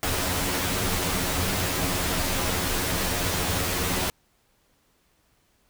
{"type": "noise with comb filter", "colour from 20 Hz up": "pink", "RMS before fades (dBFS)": -26, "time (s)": [0.03, 4.1], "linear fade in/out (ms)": 0, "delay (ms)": 11, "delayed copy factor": 0.8, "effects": ["pink hiss -66 dBFS RMS until 5.69 s"]}